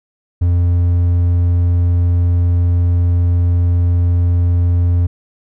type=tone; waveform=triangle; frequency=87.31 Hz; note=F2; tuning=in tune; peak=-8 dBFS; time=0.41-5.07 s; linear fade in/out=10 ms; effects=none